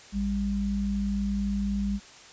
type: tone pair together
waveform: sine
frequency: 56.12 / 200 Hz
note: A1 / G3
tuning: +35 / +35 cents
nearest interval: octave + minor seventh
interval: 2200 cents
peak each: -31 / -26 dBFS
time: 0.12-2 s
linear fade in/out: 50 ms
effects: white hiss -49 dBFS RMS until 2.32 s + resampled to 16000 Hz